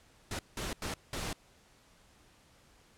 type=noise bursts at uneven times; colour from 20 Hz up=pink; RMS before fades=-37 dBFS; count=4; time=0.31-0.39 / 0.57-0.73 / 0.82-0.94 / 1.13-1.33 s; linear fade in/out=2 ms; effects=pink hiss -63 dBFS RMS until 2.97 s + low-pass 10000 Hz 12 dB/octave